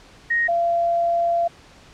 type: tone pair in turn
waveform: sine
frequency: 1870 / 684.1 Hz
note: A#6 / F5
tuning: +5 / -36 cents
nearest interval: octave + perfect fourth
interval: 1741 cents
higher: first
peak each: -17 dBFS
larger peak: neither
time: 0.3-0.48 / 0.48-1.48 s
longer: second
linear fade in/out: 10 ms
effects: pink hiss -48 dBFS RMS until 1.93 s + low-pass 6000 Hz 12 dB/octave